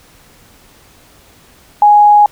sine tone, 830.6 Hz, G#5, in tune, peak -3 dBFS, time 1.82-2.26 s, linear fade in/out 2 ms, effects pink hiss -45 dBFS RMS until 2.31 s

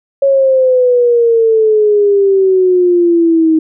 sine exponential sweep, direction down, 554.4 to 315.2 Hz, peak -6 dBFS, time 0.22-3.59 s, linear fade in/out 5 ms, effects none

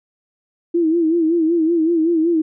sine tone with vibrato, 329.5 Hz, E4, 1 cent flat, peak -13 dBFS, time 0.74-2.42 s, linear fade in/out 10 ms, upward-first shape sine, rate 5.3 Hz, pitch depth 87 cents each way, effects none

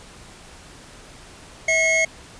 square tone pair together, 646.9 / 2169 Hz, E5 / C#7, -33 / -38 cents, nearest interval octave + major sixth, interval 2095 cents, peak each -23 / -18 dBFS, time 1.68-2.05 s, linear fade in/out 5 ms, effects pink hiss -44 dBFS RMS until 2.39 s + resampled to 22050 Hz

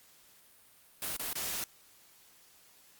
white noise with dropouts, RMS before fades -36 dBFS, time 1.02-1.64 s, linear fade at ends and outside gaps 1 ms, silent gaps 1.166-1.195 / 1.33-1.354 s, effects white hiss -61 dBFS RMS until 2.99 s + Opus 48 kbps

